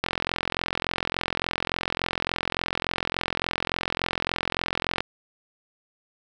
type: click train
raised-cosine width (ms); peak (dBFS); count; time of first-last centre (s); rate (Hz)
0.3; -8; 217; 0.04-5.006; 43.5
effects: none